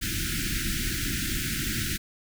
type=band-stop noise; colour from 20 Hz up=pink; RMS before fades=-29 dBFS; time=0.01-1.98 s; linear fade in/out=20 ms; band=360 to 1400 Hz; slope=96 dB/octave; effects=none